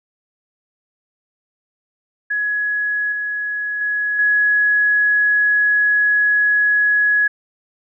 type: tone with level steps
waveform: sine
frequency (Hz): 1680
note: G#6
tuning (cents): +19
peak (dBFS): -17 / -20 / -17 / -12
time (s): 2.3-7.28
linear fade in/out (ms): 10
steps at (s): 3.12 / 3.81 / 4.19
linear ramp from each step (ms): 2
effects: none

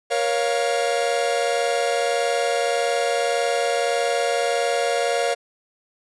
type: chord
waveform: 45% pulse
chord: Bb minor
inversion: none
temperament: equal with one note detuned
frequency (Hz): 472.7 / 554.4 / 698.5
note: Bb4 / Db5 / F5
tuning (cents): +24 / 0 / 0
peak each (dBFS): -24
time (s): 0.1-5.35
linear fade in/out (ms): 20
effects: resampled to 24000 Hz

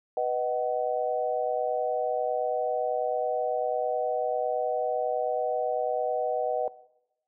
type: chord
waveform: sine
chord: B major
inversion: none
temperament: equal with one note detuned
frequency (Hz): 493.9 / 622.3 / 752.1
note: B4 / D#5 / F#5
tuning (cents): 0 / 0 / +28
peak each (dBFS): -29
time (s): 0.17-6.68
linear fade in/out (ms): 2
effects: noise-tail reverb RT60 0.9 s tail -20 dB re dry

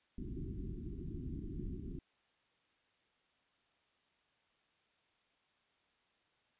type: low-pass noise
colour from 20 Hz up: pink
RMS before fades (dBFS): -43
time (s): 0.18-1.99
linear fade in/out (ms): 2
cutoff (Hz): 380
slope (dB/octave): 96
effects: white hiss -75 dBFS RMS until 6.59 s + resampled to 8000 Hz

